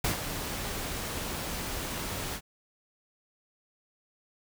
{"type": "noise with ADSR envelope", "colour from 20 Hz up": "pink", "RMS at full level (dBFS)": -27, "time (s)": [0.04, 2.41], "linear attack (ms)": 6, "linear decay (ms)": 120, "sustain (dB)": -8, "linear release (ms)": 60, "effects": []}